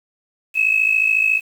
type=tone pair together; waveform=sine; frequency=2552 / 2606 Hz; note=D#7 / E7; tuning=+43 / -20 cents; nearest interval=unison; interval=37 cents; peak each=-16 dBFS; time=0.54-1.41 s; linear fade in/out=50 ms; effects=tanh soft clip ceiling -6 dBFS + 7-bit